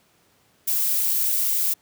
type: noise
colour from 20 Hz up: violet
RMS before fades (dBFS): -22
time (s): 0.67-1.74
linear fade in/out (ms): 10
effects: pink hiss -61 dBFS RMS until 1.81 s + high-pass 100 Hz 12 dB/octave